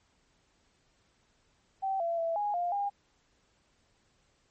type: tone with pitch steps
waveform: sine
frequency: 773 / 676 / 664 / 826 / 702 / 807 Hz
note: G5 / E5 / E5 / G#5 / F5 / G#5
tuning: -24 / +43 / +12 / -10 / +9 / -50 cents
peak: -28 dBFS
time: 1.82-2.9 s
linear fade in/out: 20 ms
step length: 180 ms
effects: pink hiss -70 dBFS RMS until 4.5 s + MP3 32 kbps